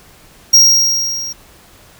square tone with level ramp, 5620 Hz, F8, 10 cents sharp, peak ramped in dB -3 to -23 dBFS, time 0.53-1.33 s, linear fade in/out 10 ms, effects pink hiss -44 dBFS RMS until 1.99 s

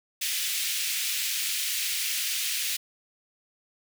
pink high-pass noise, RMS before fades -29 dBFS, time 0.21-2.77 s, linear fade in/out 10 ms, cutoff 2300 Hz, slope 24 dB/octave, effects none

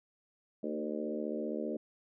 harmonic tone with a mistuned harmonic, 75.3 Hz, D2, 44 cents sharp, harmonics 3 / 4 / 5 / 6 / 7 / 8, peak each -39 / -40 / -41 / -42 / -42 / -43 dBFS, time 0.63-1.77 s, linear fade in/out 5 ms, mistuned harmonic 4, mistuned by +18 cents, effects none

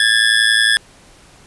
25% pulse ring-modulated tone, 1700 Hz, G#6, 40 cents sharp, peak -4 dBFS, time 0-0.77 s, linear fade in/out 0 ms, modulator 55.5 Hz, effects pink hiss -46 dBFS RMS until 1.46 s + resampled to 24000 Hz

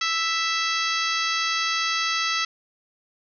harmonic tone with a mistuned harmonic, 659.3 Hz, E5, in tune, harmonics 2 / 3 / 4 / 5 / 6 / 7 / 8 / 9, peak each -27 / -29 / -30 / -31 / -32 / -32 / -33 / -34 dBFS, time 0.01-2.45 s, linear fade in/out 5 ms, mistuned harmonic 9, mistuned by +64 cents, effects none

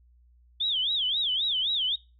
sine tone with vibrato, 3398 Hz, G#7, 39 cents sharp, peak -24 dBFS, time 0.6-1.96 s, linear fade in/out 10 ms, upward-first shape sine, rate 3.8 Hz, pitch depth 230 cents each way, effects noise-tail reverb RT60 0.3 s tail -23 dB re dry + added 60 Hz sine -56 dBFS peak until 2.19 s

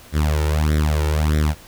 sawtooth tone with flanger, 76.2 Hz, D#2, 36 cents flat, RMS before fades -18 dBFS, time 0.12-1.55 s, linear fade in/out 50 ms, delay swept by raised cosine 0.53 to 2.23 ms, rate 1.6 Hz, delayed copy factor +1, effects pink hiss -44 dBFS RMS until 1.67 s

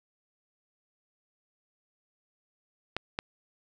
clicks, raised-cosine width 0.3 ms, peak -14 dBFS, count 2, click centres 2.966 / 3.189 s, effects none

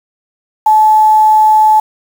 sine tone with quantisation, 863 Hz, A5, 34 cents flat, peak -4 dBFS, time 0.66-1.8 s, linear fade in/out 5 ms, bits 5, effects none

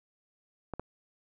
clicks, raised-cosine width 1 ms, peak -22 dBFS, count 2, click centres 0.737 / 0.796 s, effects none

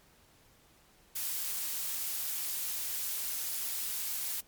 blue noise, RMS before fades -35 dBFS, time 1.15-4.41 s, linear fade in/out 10 ms, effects pink hiss -63 dBFS RMS until 4.47 s + MP3 96 kbps

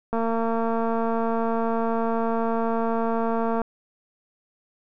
click train, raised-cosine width 1 ms, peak -13 dBFS, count 796, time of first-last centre 0.13-3.617 s, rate 228 Hz, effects none

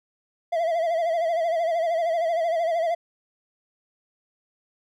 triangle tone with vibrato, 667 Hz, E5, 20 cents sharp, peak -19 dBFS, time 0.52-2.95 s, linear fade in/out 10 ms, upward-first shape sine, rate 13 Hz, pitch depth 76 cents each way, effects none

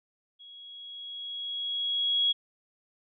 sine tone with level ramp, 3322 Hz, G#7, in tune, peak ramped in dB -47 to -21 dBFS, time 0.39-2.33 s, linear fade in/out 20 ms, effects none

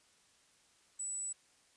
sine tone, 7902 Hz, B8, in tune, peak -37 dBFS, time 0.99-1.33 s, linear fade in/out 10 ms, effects white hiss -68 dBFS RMS until 1.76 s + resampled to 22050 Hz

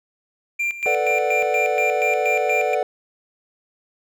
triangle tone with tremolo, 2378 Hz, D7, 21 cents sharp, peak -18 dBFS, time 0.59-2.75 s, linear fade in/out 10 ms, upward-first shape square, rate 4.2 Hz, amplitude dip 75%
clicks, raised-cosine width 0.5 ms, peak -22 / -26 / -25 dBFS, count 3, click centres 0.858 / 1.108 / 1.428 s
triangle chord, B minor seventh, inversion third, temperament equal, 440 / 493.9 / 587.3 / 740 Hz, A4 / B4 / D5 / F#5, 0 / 0 / 0 / 0 cents, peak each -23 / -23 / -22 / -21 dBFS, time 0.86-2.83 s, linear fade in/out 2 ms
effects none

